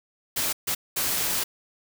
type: noise bursts at uneven times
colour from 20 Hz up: white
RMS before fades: -26 dBFS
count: 3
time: 0.36-0.53 / 0.67-0.75 / 0.96-1.44 s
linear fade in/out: 10 ms
effects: none